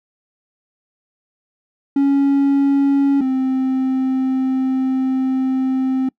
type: tone pair in turn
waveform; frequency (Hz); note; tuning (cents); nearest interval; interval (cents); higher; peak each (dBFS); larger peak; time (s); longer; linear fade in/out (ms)
triangle; 278.2 / 261.9; C#4 / C4; +6 / +2; minor second; 104; first; -9 / -13; first; 1.96-3.21 / 3.21-6.09; second; 5
effects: noise-tail reverb RT60 0.1 s tail -25 dB re dry + tanh soft clip ceiling -5 dBFS